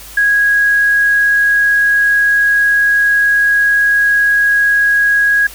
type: tone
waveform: sine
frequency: 1653 Hz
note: G#6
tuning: 9 cents flat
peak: -8 dBFS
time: 0.17-5.47 s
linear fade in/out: 5 ms
effects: added 50 Hz sine -38 dBFS peak until 5.54 s + white hiss -34 dBFS RMS until 5.54 s